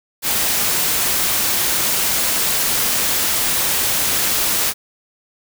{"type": "noise", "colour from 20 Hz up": "white", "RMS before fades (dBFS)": -18, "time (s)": [0.22, 4.74], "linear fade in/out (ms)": 50, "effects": []}